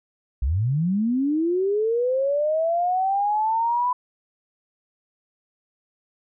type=linear sweep; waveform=sine; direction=up; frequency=55.7 to 1002 Hz; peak=-19 dBFS; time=0.42-3.93 s; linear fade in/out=5 ms; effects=none